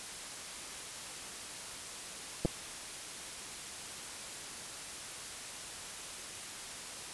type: clicks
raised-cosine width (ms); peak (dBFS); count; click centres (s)
2; -17; 2; 2.45 / 2.456
effects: white hiss -44 dBFS RMS until 7.13 s + resampled to 24000 Hz